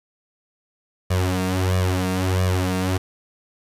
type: tone with flanger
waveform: sawtooth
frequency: 92.5 Hz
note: F#2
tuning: in tune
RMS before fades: -21 dBFS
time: 1.1-2.98 s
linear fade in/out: 10 ms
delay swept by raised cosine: 1.7 to 4.4 ms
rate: 1.5 Hz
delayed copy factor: +1
effects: resampled to 32000 Hz + 7-bit